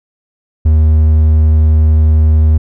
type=tone; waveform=triangle; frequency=77.78 Hz; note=D#2; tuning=in tune; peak=-3 dBFS; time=0.65-2.58 s; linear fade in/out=10 ms; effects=none